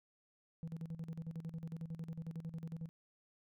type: tone with tremolo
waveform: sine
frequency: 163.4 Hz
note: E3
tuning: 15 cents flat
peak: -37 dBFS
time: 0.63-2.89 s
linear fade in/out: 0 ms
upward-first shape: square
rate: 11 Hz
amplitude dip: 80%
effects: tanh soft clip ceiling -39 dBFS